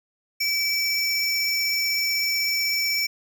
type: tone pair together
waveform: square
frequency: 2300 / 5408 Hz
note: D7 / E8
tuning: -37 / +43 cents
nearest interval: octave + minor third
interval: 1480 cents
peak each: -25 dBFS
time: 0.4-3.07 s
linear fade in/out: 10 ms
effects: none